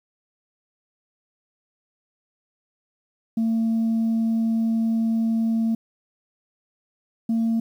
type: tone pair in turn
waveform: sine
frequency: 225.9 / 227.3 Hz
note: A3 / A#3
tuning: +46 / -43 cents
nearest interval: unison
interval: 11 cents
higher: second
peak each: -17 dBFS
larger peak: neither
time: 3.37-5.75 / 7.29-7.6 s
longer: first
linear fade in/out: 5 ms
effects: tanh soft clip ceiling -17 dBFS + 9-bit